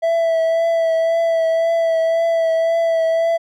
triangle tone with vibrato, 659.3 Hz, E5, in tune, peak -12 dBFS, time 0.02-3.38 s, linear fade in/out 20 ms, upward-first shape triangle, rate 1.9 Hz, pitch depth 25 cents each way, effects none

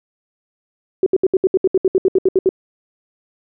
sine tone bursts, 377.4 Hz, F#4, 34 cents sharp, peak -9 dBFS, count 15, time 1.03-2.491 s, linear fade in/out 2 ms, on 33 ms, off 69 ms, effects none

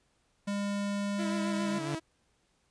square tone, 202 Hz, G#3, 48 cents flat, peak -31 dBFS, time 0.47-1.79 s, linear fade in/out 10 ms
sawtooth tone with vibrato, 329.6 Hz, E4, in tune, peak -31 dBFS, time 1.18-2 s, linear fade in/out 20 ms, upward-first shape triangle, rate 7.3 Hz, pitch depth 50 cents each way
sawtooth tone with exponential growth, 144.7 Hz, D3, 25 cents flat, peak -27 dBFS, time 1.3-1.95 s, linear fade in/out 0 ms, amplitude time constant 140 ms
effects pink hiss -72 dBFS RMS until 2.7 s + resampled to 22050 Hz

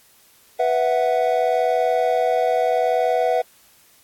triangle chord, B suspended fourth, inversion none, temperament equal, 493.9 / 659.3 / 740 Hz, B4 / E5 / F#5, 0 / 0 / 0 cents, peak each -19 dBFS, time 0.59-3.42 s, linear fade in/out 10 ms, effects white hiss -54 dBFS RMS until 4.03 s + AAC 64 kbps

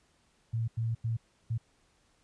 sine tone bursts at uneven times, 114 Hz, A#2, 38 cents flat, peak -28 dBFS, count 4, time 0.53-0.68 / 0.77-0.95 / 1.04-1.17 / 1.5-1.58 s, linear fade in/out 10 ms, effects pink hiss -69 dBFS RMS until 2.23 s + resampled to 22050 Hz

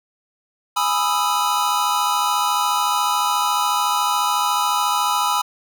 square chord, E major seventh, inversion first, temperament equal, 830.6 / 987.8 / 1244.5 / 1318.5 Hz, G#5 / B5 / D#6 / E6, 0 / 0 / 0 / 0 cents, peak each -25 / -22 / -24 / -25 dBFS, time 0.76-5.42 s, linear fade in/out 10 ms, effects none

